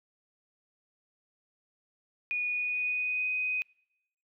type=tone with pitch glide; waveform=sine; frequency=2459 to 2503 Hz; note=D#7 to D#7; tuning=-21 to +10 cents; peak=-28 dBFS; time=2.31-3.62 s; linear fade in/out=0 ms; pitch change=+31 cents; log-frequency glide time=2.48-3.31 s; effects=noise-tail reverb RT60 0.8 s tail -26 dB re dry